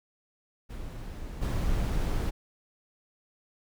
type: noise with level steps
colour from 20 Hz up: brown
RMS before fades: -38 / -28 dBFS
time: 0.69-2.31 s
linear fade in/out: 20 ms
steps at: 1.41 s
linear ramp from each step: 20 ms
effects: none